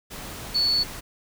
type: tone in noise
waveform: sine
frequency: 4435 Hz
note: C#8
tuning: in tune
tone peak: -19 dBFS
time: 0.54-0.84 s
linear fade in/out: 20 ms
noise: pink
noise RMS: -37 dBFS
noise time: 0.1-1.01 s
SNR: +15 dB
effects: none